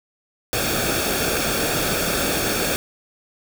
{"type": "noise with comb filter", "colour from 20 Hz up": "pink", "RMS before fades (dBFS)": -22, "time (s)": [0.53, 2.76], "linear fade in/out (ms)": 0, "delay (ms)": 1, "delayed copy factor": -0.65, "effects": []}